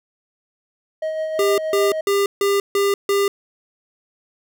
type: tone with tremolo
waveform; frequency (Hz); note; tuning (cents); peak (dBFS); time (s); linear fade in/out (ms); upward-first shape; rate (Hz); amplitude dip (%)
triangle; 630; D#5; +21; -18; 1.02-2.01; 5; sine; 6.4; 35
type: tone bursts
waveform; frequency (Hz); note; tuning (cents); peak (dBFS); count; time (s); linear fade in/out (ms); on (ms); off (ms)
square; 400; G4; +35; -16; 6; 1.39-3.28; 2; 190; 150
effects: none